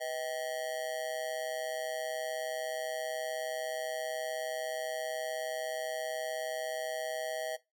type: tone with amplitude modulation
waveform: square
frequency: 636 Hz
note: D#5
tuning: 38 cents sharp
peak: -31 dBFS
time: 0-7.57 s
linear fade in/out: 20 ms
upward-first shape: sine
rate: 139 Hz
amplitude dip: 95%
effects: noise-tail reverb RT60 0.2 s tail -18 dB re dry